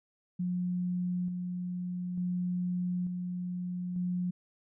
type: tone with tremolo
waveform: sine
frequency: 179.2 Hz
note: F3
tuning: 45 cents sharp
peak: -29 dBFS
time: 0.39-4.31 s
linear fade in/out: 10 ms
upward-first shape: square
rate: 0.56 Hz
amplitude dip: 35%
effects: none